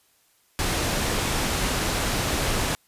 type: low-pass noise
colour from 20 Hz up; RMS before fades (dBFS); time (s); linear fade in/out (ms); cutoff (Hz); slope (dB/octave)
pink; -25; 0.59-2.75; 0; 11000; 12
effects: white hiss -63 dBFS RMS until 2.87 s + resampled to 32000 Hz